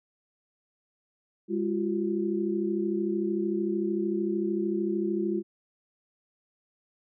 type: tone cluster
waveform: sine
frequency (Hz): 203.9 / 342.1 / 375.4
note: G#3 / F4 / F#4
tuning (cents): -32 / -36 / +25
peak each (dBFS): -30 / -28 / -33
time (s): 1.48-5.43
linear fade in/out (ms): 50
effects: none